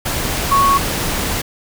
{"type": "tone in noise", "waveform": "sine", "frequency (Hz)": 1108.7, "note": "C#6", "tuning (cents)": 0, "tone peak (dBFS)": -10, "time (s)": [0.51, 0.78], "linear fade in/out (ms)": 10, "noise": "pink", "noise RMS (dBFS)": -20, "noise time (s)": [0.05, 1.42], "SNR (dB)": 7, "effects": []}